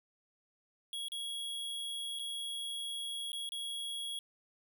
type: tone with dropouts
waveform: square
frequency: 3322 Hz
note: G#7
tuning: in tune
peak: -38 dBFS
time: 0.93-4.19 s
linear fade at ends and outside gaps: 1 ms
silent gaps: 1.084-1.119 / 2.189-2.194 / 3.319-3.33 / 3.491-3.52 s
effects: none